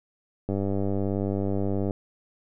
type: click train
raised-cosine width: 2 ms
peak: -15 dBFS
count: 141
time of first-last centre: 0.49-1.908 s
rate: 98.7 Hz
effects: none